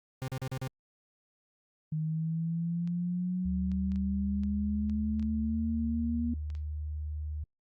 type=tone bursts; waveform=40% pulse; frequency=130.81 Hz; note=C3; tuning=in tune; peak=-32 dBFS; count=5; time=0.22-0.676 s; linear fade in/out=0 ms; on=60 ms; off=39 ms
type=linear sweep; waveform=sine; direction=up; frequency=154.8 to 238.5 Hz; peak=-29 dBFS; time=1.92-6.34 s; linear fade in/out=5 ms
type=clicks; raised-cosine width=0.2 ms; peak=-36 dBFS; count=10; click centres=2.875 / 3.717 / 3.919 / 3.959 / 4.435 / 4.897 / 5.196 / 5.227 / 6.502 / 6.551 s
type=tone with pitch glide; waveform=sine; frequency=75.1 to 75.71 Hz; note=D2 to D#2; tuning=+39 to -47 cents; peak=-33 dBFS; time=3.45-7.44 s; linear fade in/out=5 ms; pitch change=+14 cents; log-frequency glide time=5.49-7.04 s
effects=Opus 48 kbps